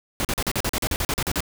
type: noise bursts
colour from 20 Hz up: pink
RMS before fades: -24 dBFS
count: 14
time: 0.2-1.405 s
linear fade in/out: 0 ms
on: 48 ms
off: 41 ms
effects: none